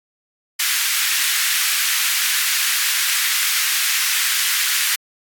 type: high-pass noise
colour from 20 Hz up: pink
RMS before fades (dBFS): -19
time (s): 0.59-4.96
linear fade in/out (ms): 10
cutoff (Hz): 1600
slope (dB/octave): 24
effects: AAC 64 kbps